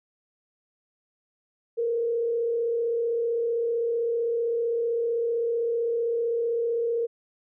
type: tone with frequency modulation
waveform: sine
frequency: 466 Hz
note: A#4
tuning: 1 cent flat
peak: -23 dBFS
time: 1.77-7.07 s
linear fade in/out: 20 ms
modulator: 35.6 Hz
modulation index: 0.39
effects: none